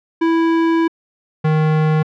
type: tone pair in turn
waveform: square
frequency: 329.6 / 155.55 Hz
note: E4 / D#3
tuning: 0 / 0 cents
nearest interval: octave + minor second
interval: 1300 cents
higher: first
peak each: -13 dBFS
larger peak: neither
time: 0.21-0.88 / 1.44-2.03 s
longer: first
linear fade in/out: 10 ms
effects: low-pass 2000 Hz 12 dB/octave